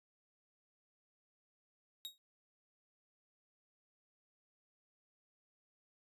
40% pulse tone with exponential decay, 3777 Hz, A#7, 22 cents sharp, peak -38 dBFS, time 2.05-2.18 s, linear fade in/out 0 ms, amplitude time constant 28 ms, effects resampled to 32000 Hz

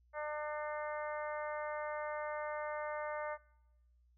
harmonic tone, 300 Hz, D4, 37 cents sharp, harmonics 2 / 3 / 4 / 5 / 6 / 7, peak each -40 / -44 / -46 / -48 / -50 / -51 dBFS, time 0.13-3.38 s, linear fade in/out 50 ms, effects noise-tail reverb RT60 1.0 s tail -24 dB re dry + added 60 Hz sine -66 dBFS peak until 4.17 s

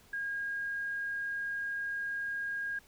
sine tone, 1627 Hz, G#6, 36 cents flat, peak -33 dBFS, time 0.13-2.79 s, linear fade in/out 5 ms, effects pink hiss -61 dBFS RMS until 2.87 s

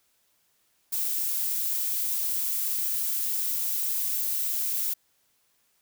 violet noise, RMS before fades -28 dBFS, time 0.92-4.94 s, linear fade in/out 10 ms, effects white hiss -69 dBFS RMS until 5.81 s

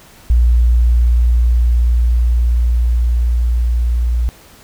sine tone with level ramp, 59.3 Hz, A#1, 30 cents sharp, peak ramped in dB -7 to -12 dBFS, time 0.3-4.29 s, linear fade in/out 0 ms, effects pink hiss -43 dBFS RMS until 4.63 s

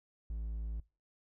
triangle tone, 55 Hz, A1, in tune, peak -34 dBFS, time 0.3-0.8 s, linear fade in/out 0 ms, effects noise-tail reverb RT60 0.3 s tail -22 dB re dry

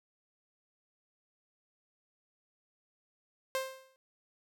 sawtooth tone with exponential decay, 527 Hz, C5, 12 cents sharp, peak -25 dBFS, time 3.55-3.96 s, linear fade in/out 0 ms, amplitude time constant 87 ms, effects none

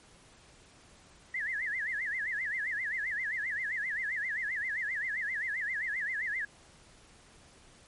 sine tone with vibrato, 1864.7 Hz, A#6, in tune, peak -31 dBFS, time 1.34-6.45 s, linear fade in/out 5 ms, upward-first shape sine, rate 7.6 Hz, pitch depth 210 cents each way, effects pink hiss -58 dBFS RMS until 7.87 s + MP3 48 kbps

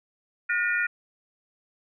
sine tone cluster, 1440 / 1822 / 1929 / 2417 Hz, F#6 / A#6 / B6 / D7, -47 / -40 / -41 / +49 cents, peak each -25 / -28 / -34 / -31 dBFS, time 0.49-0.87 s, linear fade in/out 10 ms, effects none

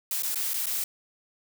blue noise with dropouts, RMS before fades -29 dBFS, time 0.11-0.84 s, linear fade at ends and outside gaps 2 ms, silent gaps 0.223-0.232 / 0.346-0.357 / 0.535-0.541 / 0.659-0.667 s, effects none

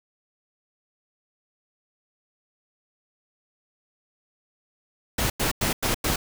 pink noise bursts, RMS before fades -24 dBFS, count 5, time 5.18-6.16 s, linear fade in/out 5 ms, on 120 ms, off 95 ms, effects none

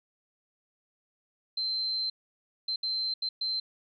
sine tone bursts at uneven times, 4107 Hz, C8, 33 cents flat, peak -28 dBFS, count 5, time 1.57-2.1 / 2.68-2.76 / 2.83-3.14 / 3.22-3.29 / 3.41-3.6 s, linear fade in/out 5 ms, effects none

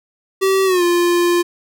square tone with pitch glide, 384.7 to 348.7 Hz, G4 to F4, -33 to -3 cents, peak -13 dBFS, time 0.41-1.43 s, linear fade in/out 20 ms, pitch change -170 cents, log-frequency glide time 0.65-0.83 s, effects none

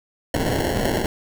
white noise with sample-and-hold, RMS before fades -22 dBFS, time 0.34-1.06 s, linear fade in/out 2 ms, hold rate 1225 Hz, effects none

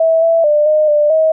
sine tone with pitch steps, 651 / 662 / 596 / 613 / 594 / 635 Hz, E5 / E5 / D5 / D#5 / D5 / D#5, -22 / +7 / +25 / -26 / +20 / +35 cents, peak -8 dBFS, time 0-1.32 s, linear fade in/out 5 ms, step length 220 ms, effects none

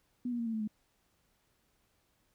sine tone with pitch steps, 246.1 / 239.1 / 232.3 / 225.7 / 219.3 / 213 Hz, B3 / A#3 / A#3 / A3 / A3 / G#3, -6 / +44 / -6 / +44 / -6 / +44 cents, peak -32 dBFS, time 0.25-0.676 s, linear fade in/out 5 ms, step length 71 ms, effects pink hiss -74 dBFS RMS until 2.34 s

